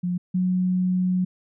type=tone pair in turn; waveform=sine; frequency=178.1 / 183 Hz; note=F3 / F#3; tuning=+34 / -19 cents; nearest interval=unison; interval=47 cents; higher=second; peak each=-22 / -19 dBFS; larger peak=second; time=0.03-0.18 / 0.34-1.25 s; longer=second; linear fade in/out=10 ms; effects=none